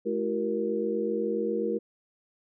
sine tone cluster, 214 / 332.2 / 380 / 468.5 Hz, A3 / E4 / F#4 / A#4, -48 / +13 / +46 / +9 cents, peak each -33 / -33 / -32 / -29 dBFS, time 0.05-1.79 s, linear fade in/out 20 ms, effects none

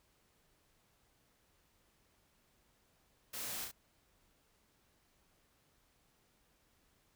white noise with echo, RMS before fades -44 dBFS, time 3.33-3.65 s, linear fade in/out 10 ms, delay 33 ms, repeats 2, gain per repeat -3 dB, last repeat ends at 3.716 s, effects pink hiss -73 dBFS RMS until 7.15 s

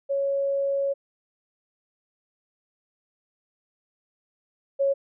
sine tone pair in turn, 554.4 / 551.9 Hz, C#5 / C#5, 0 / -8 cents, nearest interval unison, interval 8 cents, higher first, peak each -22 / -19 dBFS, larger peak second, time 0.09-0.94 / 4.79-4.94 s, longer first, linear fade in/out 20 ms, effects none

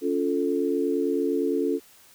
sine chord, Db augmented, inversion none, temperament equal with one note detuned, 280.4 / 349.2 / 440 Hz, Db4 / F4 / A4, +20 / 0 / 0 cents, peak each -26 / -27 / -26 dBFS, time 0.01-1.8 s, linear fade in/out 50 ms, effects white hiss -54 dBFS RMS until 2.14 s

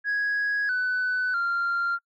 sine tone with pitch steps, 1661 / 1499 / 1388 Hz, G#6 / F#6 / F6, 0 / +22 / -11 cents, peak -21 dBFS, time 0.04-1.99 s, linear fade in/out 50 ms, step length 650 ms, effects noise-tail reverb RT60 0.1 s tail -26 dB re dry + tanh soft clip ceiling -21 dBFS

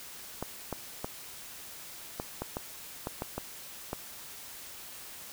clicks, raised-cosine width 1 ms, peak -19 dBFS, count 10, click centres 0.426 / 0.727 / 1.045 / 2.199 / 2.42 / 2.569 / 3.071 / 3.221 / 3.38 / 3.931 s, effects white hiss -46 dBFS RMS until 5.32 s

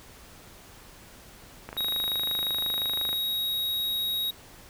click train, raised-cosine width 0.5 ms, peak -22 dBFS, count 38, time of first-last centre 1.69-3.13 s, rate 25.7 Hz
square tone, 3793 Hz, A#7, 29 cents sharp, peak -27 dBFS, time 1.77-4.31 s, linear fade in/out 10 ms
effects pink hiss -50 dBFS RMS until 4.69 s

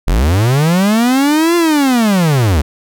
45% pulse linear two-way sweep, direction up then down, 35.43 to 349.2 to 65.5 Hz, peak -9 dBFS, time 0.07-2.62 s, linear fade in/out 10 ms, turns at 1.56 s, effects none

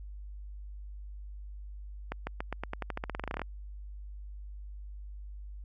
accelerating click train, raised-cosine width 0.5 ms, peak -19 dBFS, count 20, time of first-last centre 2.12-3.417 s, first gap 150 ms, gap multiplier 0.9, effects added 50 Hz sine -41 dBFS peak until 5.64 s

